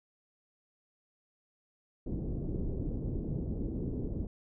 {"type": "low-pass noise", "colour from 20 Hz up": "pink", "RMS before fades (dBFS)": -35, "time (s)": [2.06, 4.27], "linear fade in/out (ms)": 5, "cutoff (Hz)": 400, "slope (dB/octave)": 24, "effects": []}